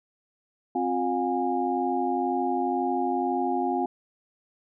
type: tone cluster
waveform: sine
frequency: 263.4 / 355.7 / 718 / 820 Hz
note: C4 / F4 / F5 / G#5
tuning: +12 / +32 / +48 / -22 cents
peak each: -29 dBFS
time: 0.75-3.86 s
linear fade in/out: 5 ms
effects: none